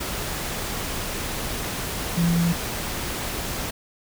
sine tone in noise, 170.2 Hz, F3, 44 cents flat, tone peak -18 dBFS, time 2.17-2.53 s, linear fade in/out 10 ms, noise pink, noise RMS -29 dBFS, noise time 0-3.71 s, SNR +8 dB, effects none

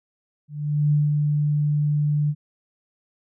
sine tone with ADSR envelope, 148.1 Hz, D3, 15 cents sharp, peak -15 dBFS, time 0.48-2.35 s, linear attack 440 ms, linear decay 180 ms, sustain -3 dB, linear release 56 ms, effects none

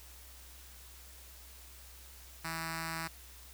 5% pulse tone with notch filter, 163.3 Hz, E3, 16 cents flat, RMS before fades -39 dBFS, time 2.44-3.08 s, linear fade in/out 10 ms, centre 470 Hz, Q 0.71, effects added 63 Hz sine -54 dBFS peak until 3.53 s + white hiss -55 dBFS RMS until 3.53 s

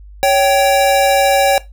square tone pair together, 558 / 778.5 Hz, C#5 / G5, +11 / -12 cents, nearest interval tritone, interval 577 cents, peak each -13 dBFS, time 0.23-1.58 s, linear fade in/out 0 ms, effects noise-tail reverb RT60 0.2 s tail -18 dB re dry + added 50 Hz sine -34 dBFS peak until 1.72 s

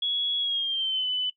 sine tone with pitch glide, 3353 to 3004 Hz, G#7 to F#7, +16 to +26 cents, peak -24 dBFS, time 0.02-1.3 s, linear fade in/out 5 ms, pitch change -190 cents, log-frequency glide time 0.39-1.08 s, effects noise-tail reverb RT60 0.1 s tail -19 dB re dry

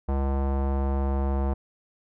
square tone with low-pass filter, 68.2 Hz, C#2, 28 cents flat, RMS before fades -25 dBFS, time 0.08-1.54 s, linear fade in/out 10 ms, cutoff 860 Hz, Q 1.7, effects none

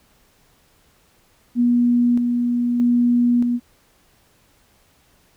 sine tone with tremolo, 241.4 Hz, B3, 39 cents flat, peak -13 dBFS, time 1.55-3.6 s, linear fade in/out 50 ms, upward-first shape square, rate 0.8 Hz, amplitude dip 35%, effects pink hiss -58 dBFS RMS until 5.36 s

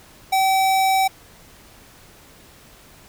square tone, 767 Hz, G5, 38 cents flat, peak -16 dBFS, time 0.32-1.08 s, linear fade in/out 10 ms, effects pink hiss -48 dBFS RMS until 3.08 s

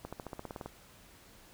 accelerating click train, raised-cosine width 1 ms, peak -26 dBFS, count 11, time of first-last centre 0.05-0.66 s, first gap 76 ms, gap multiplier 0.95, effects pink hiss -58 dBFS RMS until 1.53 s

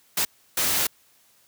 white noise bursts at uneven times, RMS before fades -23 dBFS, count 2, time 0.17-0.25 / 0.57-0.87 s, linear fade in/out 5 ms, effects white hiss -60 dBFS RMS until 1.47 s + high-pass 60 Hz 12 dB/octave

